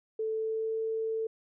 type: tone with pitch glide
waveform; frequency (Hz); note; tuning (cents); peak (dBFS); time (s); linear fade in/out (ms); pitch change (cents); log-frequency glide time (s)
sine; 440 to 444.9; A4 to A4; 0 to +19; -29; 0.19-1.27; 5; +19; 0.3-0.78
effects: none